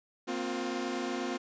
sawtooth chord, Bb suspended second, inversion none, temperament equal with one note detuned, 233.1 / 261.6 / 355.1 Hz, Bb3 / C4 / F4, 0 / 0 / +29 cents, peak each -35 / -32 / -32 dBFS, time 0.27-1.38 s, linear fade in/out 20 ms, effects resampled to 16000 Hz

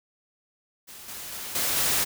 white noise with level steps, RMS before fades -44 / -38 / -36 / -26 / -24 dBFS, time 0.87-2.05 s, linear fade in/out 20 ms, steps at 1.08 / 1.32 / 1.55 / 1.76 s, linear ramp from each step 5 ms, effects none

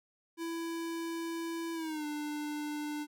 square tone with pitch glide, 332.4 to 297.9 Hz, E4 to D4, +15 to +25 cents, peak -36 dBFS, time 0.37-3.07 s, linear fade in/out 50 ms, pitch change -190 cents, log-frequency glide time 1.74-2.05 s, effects none

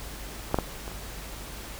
clicks, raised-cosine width 1 ms, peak -25 / -8 / -10 / -23 / -26 dBFS, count 5, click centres 0.513 / 0.544 / 0.587 / 0.879 / 0.916 s, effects added 50 Hz sine -41 dBFS peak until 1.79 s + pink hiss -41 dBFS RMS until 1.79 s

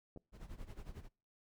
clicks, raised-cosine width 2 ms, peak -38 dBFS, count 2, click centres 0.162 / 0.174 s
brown noise with tremolo, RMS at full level -46 dBFS, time 0.32-1.09 s, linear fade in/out 50 ms, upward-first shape sine, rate 11 Hz, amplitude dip 80%
effects noise-tail reverb RT60 0.4 s tail -26 dB re dry

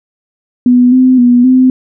sine tone with pitch steps, 247.1 / 256.7 / 243.9 / 257 Hz, B3 / C4 / B3 / C4, +1 / -33 / -21 / -31 cents, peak -3 dBFS, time 0.66-1.7 s, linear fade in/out 2 ms, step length 260 ms, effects none

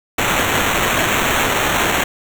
violet noise with sample-and-hold, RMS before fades -17 dBFS, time 0.18-2.04 s, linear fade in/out 5 ms, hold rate 4900 Hz, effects none

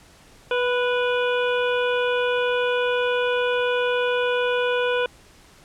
harmonic tone with a mistuned harmonic, 491.3 Hz, B4, 9 cents flat, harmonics 1 / 2 / 3 / 5 / 6 / 7, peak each -21 / -29 / -27 / -31 / -34 / -36 dBFS, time 0.51-5.06 s, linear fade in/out 2 ms, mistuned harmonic 2, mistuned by +20 cents, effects pink hiss -51 dBFS RMS until 5.64 s + low-pass 10000 Hz 12 dB/octave

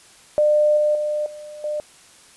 sine tone with level steps, 600 Hz, D5, 37 cents sharp, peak -13 / -15 / -20 / -34 / -22 dBFS, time 0.38-1.8 s, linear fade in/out 0 ms, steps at 0.77 / 0.95 / 1.26 / 1.64 s, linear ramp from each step 2 ms, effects white hiss -49 dBFS RMS until 2.36 s + resampled to 24000 Hz

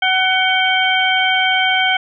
harmonic tone with a mistuned harmonic, 749 Hz, F#5, 21 cents sharp, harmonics 1 / 2 / 3 / 4, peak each -18 / -18 / -18 / -18 dBFS, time 0.02-1.97 s, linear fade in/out 5 ms, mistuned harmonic 4, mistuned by +82 cents, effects none

